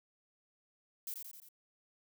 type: noise with echo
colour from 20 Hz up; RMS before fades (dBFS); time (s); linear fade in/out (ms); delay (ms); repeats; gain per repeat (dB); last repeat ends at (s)
violet; -41; 1.07-1.14; 2; 87; 4; -4; 1.488
effects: none